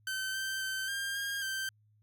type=tone with pitch steps; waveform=sawtooth; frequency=1538 / 1556 / 1544 / 1599 / 1617 / 1559 Hz; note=G6 / G6 / G6 / G6 / G#6 / G6; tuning=-33 / -13 / -27 / +34 / -47 / -10 cents; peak=-30 dBFS; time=0.07-1.69 s; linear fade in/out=2 ms; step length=270 ms; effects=added 106 Hz sine -64 dBFS peak until 2.02 s